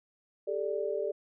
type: chord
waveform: sine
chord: G suspended second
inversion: none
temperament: equal with one note detuned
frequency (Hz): 398.8 / 440 / 587.3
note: G4 / A4 / D5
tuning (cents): +30 / 0 / 0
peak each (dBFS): -34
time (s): 0.47-1.12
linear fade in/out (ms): 10
effects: none